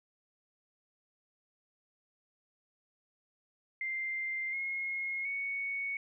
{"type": "tone with pitch steps", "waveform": "sine", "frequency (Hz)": [2093, 2157, 2223], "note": ["C7", "C#7", "C#7"], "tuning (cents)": [0, -48, 4], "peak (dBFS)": -33, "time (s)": [3.81, 5.97], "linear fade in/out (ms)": 2, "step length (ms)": 720, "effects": []}